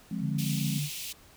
sine chord, F minor, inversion none, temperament equal with one note detuned, 174.01 / 207.7 / 261.6 Hz, F3 / Ab3 / C4, -6 / 0 / 0 cents, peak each -34 / -33 / -38 dBFS, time 0.11-0.79 s, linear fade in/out 5 ms
sine tone with tremolo, 146.83 Hz, D3, in tune, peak -28 dBFS, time 0.2-0.9 s, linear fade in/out 50 ms, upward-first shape sine, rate 7.1 Hz, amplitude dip 30%
pink high-pass noise, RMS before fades -38 dBFS, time 0.38-1.13 s, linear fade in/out 10 ms, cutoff 2400 Hz, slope 48 dB/octave
effects pink hiss -56 dBFS RMS until 1.36 s

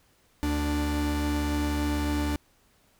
45% pulse tone pair together, 74.32 / 293.7 Hz, D2 / D4, +21 / 0 cents, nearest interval 2 octaves, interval 2379 cents, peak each -28 dBFS, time 0.43-2.36 s, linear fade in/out 0 ms, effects pink hiss -64 dBFS RMS until 2.99 s

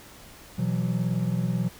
triangle chord, B suspended fourth, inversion none, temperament equal with one note detuned, 123.47 / 166.54 / 185 Hz, B2 / E3 / F#3, 0 / +18 / 0 cents, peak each -26 dBFS, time 0.58-1.69 s, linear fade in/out 10 ms, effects pink hiss -48 dBFS RMS until 1.79 s

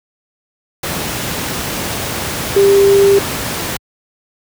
sine tone in noise, 397 Hz, G4, 22 cents sharp, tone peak -6 dBFS, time 2.56-3.19 s, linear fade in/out 5 ms, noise pink, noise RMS -20 dBFS, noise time 0.83-3.77 s, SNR +11 dB, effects high-pass 80 Hz 12 dB/octave

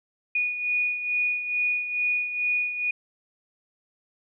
sine beating tone pair, 2460 / 2462.3 Hz, D#7 / D#7, -20 / -19 cents, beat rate 2.3 Hz, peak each -24 / -31 dBFS, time 0.35-2.91 s, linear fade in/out 5 ms, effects none

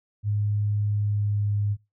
sine tone with pitch glide, 103.83 to 102.87 Hz, G#2 to G#2, 0 to -16 cents, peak -22 dBFS, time 0.23-1.77 s, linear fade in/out 50 ms, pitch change -16 cents, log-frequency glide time 0.89-1.56 s, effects noise-tail reverb RT60 0.2 s tail -18 dB re dry

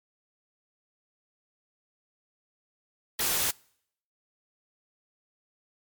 white noise, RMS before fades -27 dBFS, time 3.19-3.51 s, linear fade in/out 5 ms, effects noise-tail reverb RT60 0.7 s tail -26 dB re dry + MP3 96 kbps

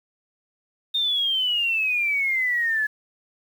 sine exponential sweep, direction down, 3679 to 1699 Hz, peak -20 dBFS, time 0.94-2.87 s, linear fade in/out 10 ms, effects 8-bit

